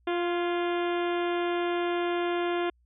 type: harmonic tone with a mistuned harmonic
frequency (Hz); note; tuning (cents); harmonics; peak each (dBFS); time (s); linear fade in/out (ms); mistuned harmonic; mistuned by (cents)
349.2; F4; 0; 1 / 2 / 3 / 4 / 5 / 6 / 7 / 8 / 9 / 10; -27 / -33 / -37 / -39 / -41 / -43 / -44 / -45 / -46 / -47; 0.07-2.7; 5; 5; -40
effects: added 60 Hz sine -62 dBFS peak until 2.85 s